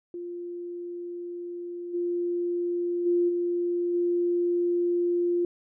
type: tone with level steps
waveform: sine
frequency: 349.2 Hz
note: F4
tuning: in tune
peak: -33 / -25 / -20 / -24 / -22 dBFS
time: 0.14-5.45 s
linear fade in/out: 2 ms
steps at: 1.93 / 3.05 / 3.28 / 3.93 s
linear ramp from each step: 20 ms
effects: none